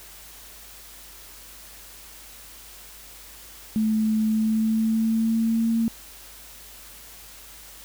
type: tone with pitch glide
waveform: sine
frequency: 217.7 to 227.7 Hz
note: A3 to A#3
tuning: -18 to -40 cents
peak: -19 dBFS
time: 3.76-5.88 s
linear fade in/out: 0 ms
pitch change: +78 cents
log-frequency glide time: 4.25-5.71 s
effects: added 50 Hz sine -52 dBFS peak until 7.84 s + white hiss -45 dBFS RMS until 7.84 s